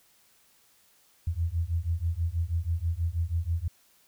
sine beating tone pair, 81.1 / 87.3 Hz, E2 / F2, -28 / 0 cents, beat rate 6.2 Hz, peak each -29 dBFS, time 1.27-3.68 s, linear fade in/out 5 ms, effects white hiss -63 dBFS RMS until 4.07 s

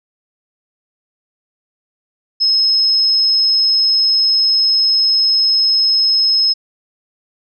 sine tone, 5170 Hz, E8, 34 cents flat, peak -10 dBFS, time 2.4-6.54 s, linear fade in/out 20 ms, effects none

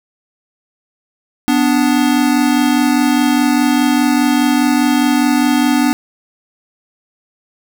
square tone pair together, 247.8 / 292.7 Hz, B3 / D4, +6 / -6 cents, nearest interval minor third, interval 288 cents, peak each -14 / -14 dBFS, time 1.48-5.93 s, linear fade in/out 0 ms, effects none

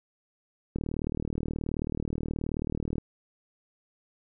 click train, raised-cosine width 3 ms, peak -18 dBFS, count 87, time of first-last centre 0.76-2.982 s, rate 38.7 Hz, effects none

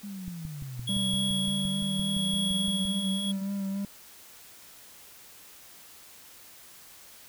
sine linear two-way sweep, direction down then up, 207.2 to 120 to 199.9 Hz, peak -36 dBFS, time 0.03-3.42 s, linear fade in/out 10 ms, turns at 0.8 s
click train, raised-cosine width 5 ms, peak -28 dBFS, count 16, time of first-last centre 0.28-2.853 s, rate 5.83 Hz
square tone with tremolo, 3335 Hz, G#7, 7 cents sharp, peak -28 dBFS, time 0.87-3.32 s, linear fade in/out 10 ms, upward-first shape sine, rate 0.78 Hz, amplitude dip 40%
triangle tone with vibrato, 196.6 Hz, G3, 5 cents sharp, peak -27 dBFS, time 0.89-3.85 s, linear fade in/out 2 ms, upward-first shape sine, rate 3.5 Hz, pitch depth 27 cents each way
effects white hiss -51 dBFS RMS until 7.28 s

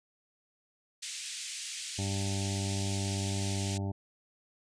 white band-pass noise, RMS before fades -40 dBFS, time 1.02-3.78 s, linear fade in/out 10 ms, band 2200 to 8800 Hz, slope 24 dB/octave
harmonic tone, 98.3 Hz, G2, 5 cents sharp, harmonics 1 / 2 / 3 / 4 / 6 / 7 / 8 / 9, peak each -32 / -38 / -42 / -44 / -48 / -49 / -50 / -51 dBFS, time 1.98-3.92 s, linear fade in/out 10 ms
effects resampled to 22050 Hz

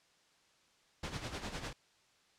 pink noise with tremolo, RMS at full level -39 dBFS, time 1.03-1.73 s, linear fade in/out 5 ms, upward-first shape sine, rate 9.9 Hz, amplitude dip 65%, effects white hiss -69 dBFS RMS until 2.38 s + low-pass 6000 Hz 12 dB/octave

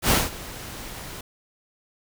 pink noise with ADSR envelope, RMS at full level -17 dBFS, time 0.02-1.21 s, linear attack 86 ms, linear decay 190 ms, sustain -20 dB, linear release 4 ms, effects none

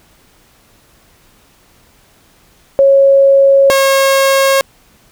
sine / sawtooth tone pair in turn, 549 / 543 Hz, C#5 / C#5, -17 / -36 cents, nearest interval unison, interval 19 cents, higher first, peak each -4 dBFS, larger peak neither, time 2.79-3.7 / 3.7-4.61 s, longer neither, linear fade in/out 0 ms, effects pink hiss -49 dBFS RMS until 5.11 s

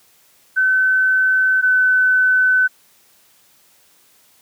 sine tone pair in turn, 1523 / 1511.6 Hz, F#6 / F#6, +50 / +37 cents, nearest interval unison, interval 13 cents, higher first, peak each -12 / -11 dBFS, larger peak second, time 0.56-1.62 / 1.62-2.68 s, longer neither, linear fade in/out 20 ms, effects white hiss -54 dBFS RMS until 4.41 s + high-pass 80 Hz 12 dB/octave

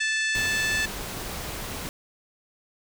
harmonic tone, 876 Hz, A5, 8 cents flat, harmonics 2 / 3 / 4 / 5 / 6 / 7 / 8 / 9 / 10, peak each -25 / -30 / -34 / -36 / -41 / -38 / -43 / -38 / -45 dBFS, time 0-0.86 s, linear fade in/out 10 ms
pink noise, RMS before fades -34 dBFS, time 0.35-1.89 s, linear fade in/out 0 ms
effects none

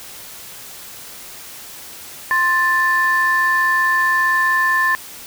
sine tone pair together, 1050 / 1764.7 Hz, C6 / A6, +6 / +5 cents, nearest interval major sixth, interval 899 cents, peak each -17 / -14 dBFS, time 2.31-4.95 s, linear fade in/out 0 ms, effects tanh soft clip ceiling -7 dBFS + white hiss -36 dBFS RMS until 5.26 s

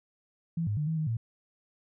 sine tone with pitch steps, 166 / 104.3 / 149.8 / 160.6 / 156 / 114.1 Hz, E3 / G#2 / D3 / E3 / D#3 / A#2, +12 / +8 / +35 / -45 / +5 / -37 cents, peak -27 dBFS, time 0.57-1.17 s, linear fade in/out 5 ms, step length 100 ms, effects none

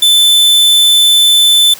45% pulse tone, 3520 Hz, A7, in tune, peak -5 dBFS, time 0.02-1.74 s, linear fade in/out 5 ms, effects white hiss -32 dBFS RMS until 1.79 s

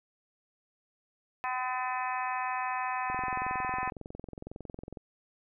harmonic tone, 253.9 Hz, B3, 48 cents sharp, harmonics 3 / 4 / 5 / 6 / 7 / 8 / 9 / 10, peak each -35 / -34 / -40 / -48 / -39 / -46 / -49 / -41 dBFS, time 1.44-3.9 s, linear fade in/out 0 ms
click train, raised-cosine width 2 ms, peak -28 dBFS, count 42, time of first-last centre 3.1-4.972 s, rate 21.9 Hz
effects none

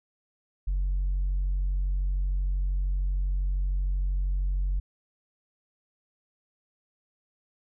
sine tone, 46.45 Hz, F#1, 7 cents sharp, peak -22 dBFS, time 0.67-4.8 s, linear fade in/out 10 ms, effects tanh soft clip ceiling -22 dBFS

